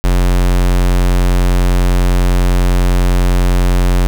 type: tone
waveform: square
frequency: 45 Hz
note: F#1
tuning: 47 cents flat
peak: -9 dBFS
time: 0.04-4.07 s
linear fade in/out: 0 ms
effects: none